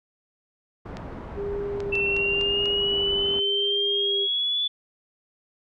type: low-pass noise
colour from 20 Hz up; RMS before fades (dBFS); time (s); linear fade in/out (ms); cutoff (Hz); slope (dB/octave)
pink; -37; 0.85-3.4; 10; 1100; 12
type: clicks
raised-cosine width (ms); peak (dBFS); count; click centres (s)
0.2; -21; 6; 0.97 / 1.804 / 1.954 / 2.166 / 2.412 / 2.657
type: tone with vibrato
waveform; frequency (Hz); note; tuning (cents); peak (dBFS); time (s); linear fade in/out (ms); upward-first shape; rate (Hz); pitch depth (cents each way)
sine; 401.5; G4; +41; -27; 1.35-4.28; 50; sine; 0.94; 15
type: exponential sweep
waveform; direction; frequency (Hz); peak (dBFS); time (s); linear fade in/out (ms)
sine; up; 2671 to 3467; -22; 1.92-4.68; 10
effects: none